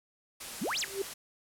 white noise, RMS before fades -41 dBFS, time 0.4-1.14 s, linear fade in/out 10 ms
sine exponential two-way sweep, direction up then down, 158.3 to 7890 to 1353 Hz, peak -30 dBFS, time 0.61-0.85 s, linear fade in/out 10 ms, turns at 0.8 s
sine tone with exponential growth, 392 Hz, G4, in tune, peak -26 dBFS, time 0.82-1.02 s, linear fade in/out 5 ms, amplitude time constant 42 ms
effects low-pass 12000 Hz 12 dB/octave

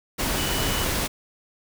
sine tone in noise, 2960 Hz, F#7, in tune, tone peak -32 dBFS, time 0.36-0.85 s, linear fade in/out 20 ms, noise pink, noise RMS -25 dBFS, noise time 0.18-1.08 s, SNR -10 dB, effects none

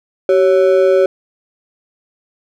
triangle ring-modulated tone, 468.7 Hz, A#4, 9 cents sharp, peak -3 dBFS, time 0.29-1.06 s, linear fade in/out 2 ms, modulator 86 Hz, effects none

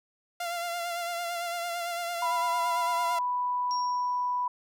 sawtooth tone with vibrato, 691 Hz, F5, 19 cents flat, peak -27 dBFS, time 0.4-3.19 s, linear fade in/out 5 ms, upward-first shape sine, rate 8.9 Hz, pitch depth 33 cents each way
sine tone, 988 Hz, B5, in tune, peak -26 dBFS, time 2.22-4.48 s, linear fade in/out 5 ms
sine tone with exponential decay, 5570 Hz, F8, 5 cents flat, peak -33 dBFS, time 3.71-4.45 s, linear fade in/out 0 ms, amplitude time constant 160 ms
effects none

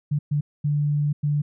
sine tone bursts at uneven times, 146.83 Hz, D3, in tune, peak -19 dBFS, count 4, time 0.11-0.19 / 0.31-0.41 / 0.64-1.13 / 1.23-1.42 s, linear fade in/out 10 ms, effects none

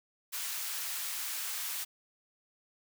white high-pass noise, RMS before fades -37 dBFS, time 0.32-1.85 s, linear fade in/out 20 ms, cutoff 1100 Hz, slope 12 dB/octave, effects none

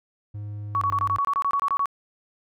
triangle tone with pitch glide, 103.83 to 98.63 Hz, G#2 to G2, 0 to +11 cents, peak -29 dBFS, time 0.34-1.18 s, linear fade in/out 10 ms, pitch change -89 cents, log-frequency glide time 0.75-0.84 s
sine tone bursts, 1122 Hz, C#6, 21 cents sharp, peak -20 dBFS, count 13, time 0.75-1.857 s, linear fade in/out 0 ms, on 63 ms, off 24 ms
effects none

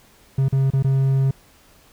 triangle tone with dropouts, 134.8 Hz, C#3, 48 cents flat, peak -13 dBFS, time 0.38-1.31 s, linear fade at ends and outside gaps 5 ms, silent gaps 0.485-0.525 / 0.704-0.734 / 0.826-0.844 s, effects pink hiss -53 dBFS RMS until 1.92 s

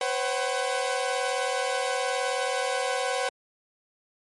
sawtooth tone cluster, 502 / 541 / 756 Hz, B4 / C#5 / F#5, +28 / -42 / +37 cents, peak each -26 dBFS, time 0.01-3.29 s, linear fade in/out 2 ms, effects MP3 48 kbps

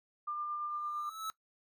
sine tone with tremolo, 1197 Hz, D6, 33 cents sharp, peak -34 dBFS, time 0.27-1.1 s, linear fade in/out 10 ms, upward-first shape sine, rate 8.8 Hz, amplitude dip 25%
square tone with exponential growth, 1304 Hz, E6, 19 cents flat, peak -35 dBFS, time 0.7-1.3 s, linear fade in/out 0 ms, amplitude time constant 130 ms
effects noise-tail reverb RT60 0.1 s tail -19 dB re dry

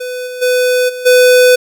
square tone with level steps, 500 Hz, B4, 21 cents sharp, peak -20 / -23 / -10 / -22 / -5 dBFS, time 0-1.56 s, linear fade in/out 10 ms, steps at 0.26 / 0.41 / 0.88 / 1.05 s, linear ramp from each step 20 ms, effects none

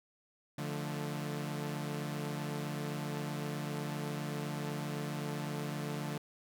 sawtooth chord, D minor, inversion none, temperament equal with one note detuned, 146.83 / 174.61 / 218.6 Hz, D3 / F3 / A3, 0 / 0 / -11 cents, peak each -34 / -39 / -39 dBFS, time 0.58-6.18 s, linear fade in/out 5 ms, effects none

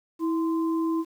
sine tone pair together, 326 / 1036.1 Hz, E4 / C6, -19 / -17 cents, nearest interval octave + minor sixth, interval 2002 cents, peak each -23 / -34 dBFS, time 0.19-1.05 s, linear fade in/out 50 ms, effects 9-bit

